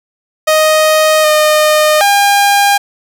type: tone with pitch steps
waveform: sawtooth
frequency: 623 / 612 / 806 Hz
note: D#5 / D#5 / G5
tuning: +2 / -29 / +48 cents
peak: -3 dBFS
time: 0.47-2.78 s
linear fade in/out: 10 ms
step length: 770 ms
effects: none